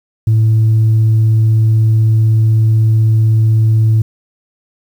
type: tone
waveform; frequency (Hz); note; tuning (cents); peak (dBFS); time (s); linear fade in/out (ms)
sine; 110.5; A2; +8; -5; 0.27-4.02; 5
effects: tanh soft clip ceiling -5 dBFS + 7-bit